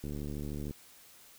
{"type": "click train", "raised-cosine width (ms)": 3, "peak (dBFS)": -27, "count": 50, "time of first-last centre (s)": [0.04, 0.709], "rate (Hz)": 73.2, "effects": ["white hiss -57 dBFS RMS until 1.38 s"]}